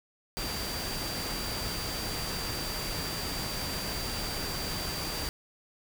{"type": "tone in noise", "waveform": "sine", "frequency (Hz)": 4699, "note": "D8", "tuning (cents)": 0, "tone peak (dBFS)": -38, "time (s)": [0.37, 5.29], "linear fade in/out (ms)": 0, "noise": "pink", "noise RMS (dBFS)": -35, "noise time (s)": [0.37, 5.29], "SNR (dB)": -6, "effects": []}